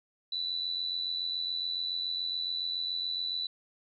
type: tone with amplitude modulation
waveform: sine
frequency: 3974 Hz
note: B7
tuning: 10 cents sharp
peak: -28 dBFS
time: 0.32-3.47 s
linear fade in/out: 5 ms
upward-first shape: sine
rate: 87.1 Hz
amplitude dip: 60%
effects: none